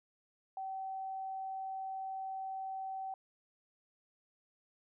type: tone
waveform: sine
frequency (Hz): 767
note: G5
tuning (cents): -38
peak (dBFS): -38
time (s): 0.57-3.14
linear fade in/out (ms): 2
effects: none